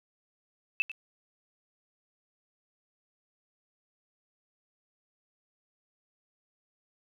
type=tone with echo; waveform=sine; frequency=2637 Hz; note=E7; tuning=in tune; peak=-23 dBFS; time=0.8-0.82 s; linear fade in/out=0 ms; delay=96 ms; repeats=1; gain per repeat=-13 dB; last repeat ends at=0.916 s; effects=none